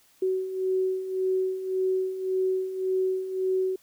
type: beating tone pair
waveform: sine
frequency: 374.1 / 375.9 Hz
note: F#4 / F#4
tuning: +19 / +27 cents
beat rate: 1.8 Hz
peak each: -31 / -25 dBFS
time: 0.22-3.76 s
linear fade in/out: 5 ms
effects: white hiss -61 dBFS RMS until 3.82 s